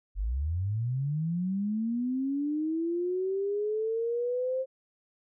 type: linear sweep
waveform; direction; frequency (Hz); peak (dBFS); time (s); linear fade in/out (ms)
sine; up; 43.35 to 529; -27; 0.15-4.66; 50
effects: none